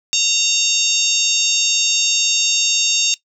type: harmonic tone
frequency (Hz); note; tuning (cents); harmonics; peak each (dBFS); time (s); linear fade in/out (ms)
922; A#5; -19; 3 / 4 / 5 / 6 / 7 / 8; -20 / -19 / -24 / -23 / -21 / -24; 0.13-3.14; 0
effects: noise-tail reverb RT60 0.1 s tail -18 dB re dry